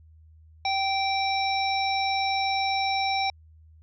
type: harmonic tone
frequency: 779 Hz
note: G5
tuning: 11 cents flat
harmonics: 1 / 3 / 5 / 7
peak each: -25 / -30 / -32 / -33 dBFS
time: 0.65-3.3 s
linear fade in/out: 2 ms
effects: added 79 Hz sine -50 dBFS peak until 3.82 s